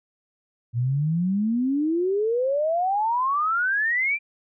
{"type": "exponential sweep", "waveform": "sine", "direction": "up", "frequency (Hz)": [114.9, 2399], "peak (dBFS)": -20, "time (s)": [0.73, 4.19], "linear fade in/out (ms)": 50, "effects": []}